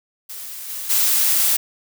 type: noise with level steps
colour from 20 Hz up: blue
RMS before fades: -33 / -29 / -17 dBFS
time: 0.29-1.57 s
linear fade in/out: 10 ms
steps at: 0.68 / 0.89 s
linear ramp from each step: 20 ms
effects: none